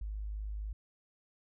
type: tone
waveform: sine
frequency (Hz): 51.91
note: G#1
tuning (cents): 0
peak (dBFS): -36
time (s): 0.01-0.73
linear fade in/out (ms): 5
effects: none